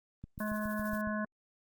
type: click train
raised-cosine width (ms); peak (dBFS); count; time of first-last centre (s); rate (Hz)
5; -31; 7; 0.24-1.073; 7.2
type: noise with tremolo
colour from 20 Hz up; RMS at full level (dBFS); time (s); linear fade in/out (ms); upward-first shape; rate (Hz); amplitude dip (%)
violet; -47; 0.39-1.01; 0; triangle; 13; 75
type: harmonic tone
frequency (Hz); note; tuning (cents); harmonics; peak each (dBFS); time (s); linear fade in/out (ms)
212.3; G#3; +38; 1 / 3 / 5 / 7 / 8; -34 / -39 / -41 / -42 / -43; 0.4-1.25; 5
effects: Opus 24 kbps